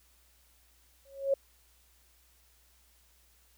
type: tone with exponential growth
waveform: sine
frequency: 549 Hz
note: C#5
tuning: 17 cents flat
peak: -21 dBFS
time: 1.05-1.34 s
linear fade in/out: 5 ms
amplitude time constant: 63 ms
effects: added 60 Hz sine -66 dBFS peak until 3.57 s + white hiss -66 dBFS RMS until 3.57 s